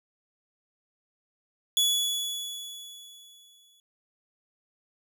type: tone with exponential decay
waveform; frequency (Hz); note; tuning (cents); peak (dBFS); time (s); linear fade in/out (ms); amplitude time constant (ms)
sawtooth; 3402; G#7; +41; -17; 1.77-3.8; 1; 440
effects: none